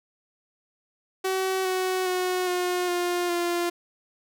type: tone with pitch steps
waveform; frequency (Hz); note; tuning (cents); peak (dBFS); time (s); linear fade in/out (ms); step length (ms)
sawtooth; 378.5 / 372 / 365.6 / 359.3 / 353.2 / 347.1; F#4 / F#4 / F#4 / F4 / F4 / F4; +39 / +9 / -21 / +49 / +20 / -11; -20; 1.24-3.7; 10; 410
effects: none